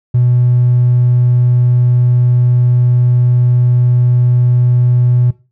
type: tone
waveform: triangle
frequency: 122.9 Hz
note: B2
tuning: 8 cents flat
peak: -4 dBFS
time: 0.14-5.31 s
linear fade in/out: 10 ms
effects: noise-tail reverb RT60 0.3 s tail -21 dB re dry + tanh soft clip ceiling -3 dBFS